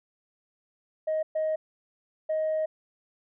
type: tone bursts at uneven times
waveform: sine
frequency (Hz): 627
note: D#5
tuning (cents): +13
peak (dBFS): -23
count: 3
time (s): 1.07-1.23 / 1.35-1.56 / 2.29-2.66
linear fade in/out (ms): 10
effects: tanh soft clip ceiling -22 dBFS